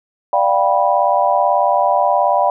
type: chord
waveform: sine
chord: G dominant seventh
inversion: second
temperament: just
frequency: 588 / 705.6 / 784 / 980 Hz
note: D5 / F5 / G5 / B5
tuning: +2 / +18 / 0 / -14 cents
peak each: -17 dBFS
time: 0.33-2.5 s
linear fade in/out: 2 ms
effects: none